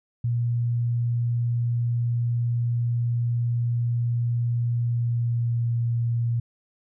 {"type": "tone with pitch glide", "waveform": "sine", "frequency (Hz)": [119, 117.7], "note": ["A#2", "A#2"], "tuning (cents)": [36, 17], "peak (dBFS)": -21, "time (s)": [0.24, 6.4], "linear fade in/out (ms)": 5, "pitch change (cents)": -19, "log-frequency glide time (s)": [4.8, 5.71], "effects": []}